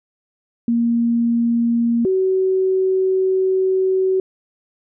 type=tone pair in turn; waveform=sine; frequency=234.2 / 377.5 Hz; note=A#3 / F#4; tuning=+8 / +35 cents; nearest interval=minor sixth; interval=827 cents; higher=second; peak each=-14 dBFS; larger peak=neither; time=0.68-2.05 / 2.05-4.2 s; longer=second; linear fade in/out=2 ms; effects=none